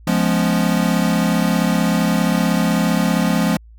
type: chord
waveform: square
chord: C# dominant seventh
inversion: first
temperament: equal with one note detuned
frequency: 174.61 / 210.1 / 246.9 / 277.2 Hz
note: E#3 / G#3 / B3 / C#4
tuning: 0 / +20 / 0 / 0 cents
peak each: -19 / -20 / -23 / -25 dBFS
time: 0.07-3.57 s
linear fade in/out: 5 ms
effects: added 56 Hz sine -40 dBFS peak until 3.78 s